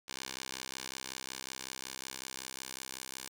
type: tone with band-pass filter sweep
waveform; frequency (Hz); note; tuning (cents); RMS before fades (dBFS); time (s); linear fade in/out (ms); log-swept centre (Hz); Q
10% pulse; 65.41; C2; 0; -44; 0.08-3.29; 5; 5500 to 8600; 0.79
effects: none